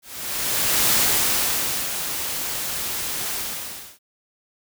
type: noise with ADSR envelope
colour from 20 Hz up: white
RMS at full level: -18 dBFS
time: 0.02-3.99 s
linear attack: 890 ms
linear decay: 990 ms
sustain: -9 dB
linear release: 630 ms
effects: none